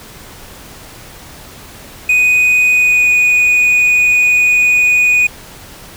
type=tone with pitch glide; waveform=triangle; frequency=2489 to 2472 Hz; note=D#7 to D#7; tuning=0 to -12 cents; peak=-6 dBFS; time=2.09-5.27 s; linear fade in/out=5 ms; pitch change=-12 cents; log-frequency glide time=2.71-3.06 s; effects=pink hiss -35 dBFS RMS until 5.96 s